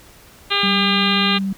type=harmonic tone; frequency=402.4 Hz; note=G4; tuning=45 cents sharp; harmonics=1 / 2 / 3 / 4 / 5 / 6 / 7 / 8 / 9 / 10; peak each=-28 / -29 / -23 / -27 / -27 / -25 / -23 / -25 / -24 / -24 dBFS; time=0.5-1.39 s; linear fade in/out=20 ms
type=tone with vibrato; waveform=sine; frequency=194.2 Hz; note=G3; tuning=16 cents flat; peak=-19 dBFS; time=0.63-1.53 s; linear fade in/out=5 ms; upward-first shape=sine; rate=17 Hz; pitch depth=11 cents each way
effects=pink hiss -46 dBFS RMS until 1.57 s